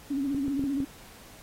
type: tone with vibrato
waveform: sine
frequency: 277.2 Hz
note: C#4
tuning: in tune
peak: -26 dBFS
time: 0.1-0.85 s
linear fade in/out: 10 ms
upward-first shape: sine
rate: 15 Hz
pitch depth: 73 cents each way
type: clicks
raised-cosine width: 3 ms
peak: -23 dBFS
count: 5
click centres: 0.347 / 0.481 / 0.594 / 0.639 / 0.803 s
effects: pink hiss -51 dBFS RMS until 1.42 s + AAC 48 kbps